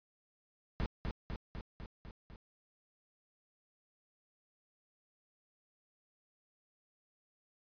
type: noise with echo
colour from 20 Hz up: brown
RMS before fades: -34 dBFS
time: 0.8-0.86 s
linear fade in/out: 0 ms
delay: 250 ms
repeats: 6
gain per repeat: -3 dB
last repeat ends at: 2.36 s
effects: resampled to 11025 Hz